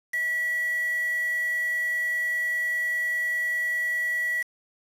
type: tone with quantisation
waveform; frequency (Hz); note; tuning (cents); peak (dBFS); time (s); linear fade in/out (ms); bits
sine; 1945; B6; -27; -24; 0.13-4.43; 10; 6
effects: resampled to 32000 Hz